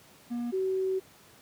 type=tone pair in turn; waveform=triangle / sine; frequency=239.1 / 378.7 Hz; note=A#3 / F#4; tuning=+44 / +40 cents; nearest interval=minor sixth; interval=796 cents; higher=second; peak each=-28 / -26 dBFS; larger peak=second; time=0.3-0.52 / 0.52-1 s; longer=second; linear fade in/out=20 ms; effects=pink hiss -56 dBFS RMS until 1.41 s + high-pass 100 Hz 12 dB/octave